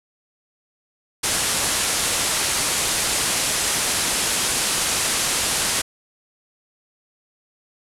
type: low-pass noise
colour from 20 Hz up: white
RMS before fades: -22 dBFS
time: 1.23-5.82 s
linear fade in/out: 10 ms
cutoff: 11000 Hz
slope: 48 dB/octave
effects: none